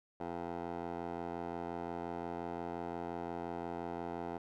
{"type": "tone with band-pass filter", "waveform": "15% pulse", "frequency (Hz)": 85.7, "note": "F2", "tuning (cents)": -32, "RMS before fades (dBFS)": -41, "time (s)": [0.2, 4.38], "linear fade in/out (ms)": 5, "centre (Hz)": 610, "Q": 2.4, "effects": []}